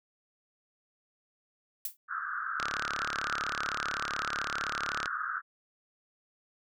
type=noise with exponential decay; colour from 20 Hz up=violet; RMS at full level=-30 dBFS; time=1.85-1.97 s; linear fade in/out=2 ms; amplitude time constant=24 ms
type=band-pass noise; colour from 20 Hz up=pink; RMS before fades=-35 dBFS; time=2.08-5.42 s; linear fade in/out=50 ms; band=1200 to 1600 Hz; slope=96 dB/octave
type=click train; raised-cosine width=0.2 ms; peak=-15 dBFS; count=89; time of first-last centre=2.6-5.058 s; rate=35.8 Hz
effects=none